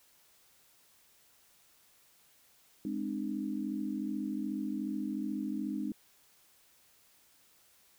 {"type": "chord", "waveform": "sine", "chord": "Ab major", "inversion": "none", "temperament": "equal with one note detuned", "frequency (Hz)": [207.7, 261.6, 304.2], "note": ["Ab3", "C4", "Eb4"], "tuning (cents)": [0, 0, -39], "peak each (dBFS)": [-37, -38, -37], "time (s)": [2.85, 5.92], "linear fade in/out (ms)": 2, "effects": ["white hiss -65 dBFS RMS until 7.98 s"]}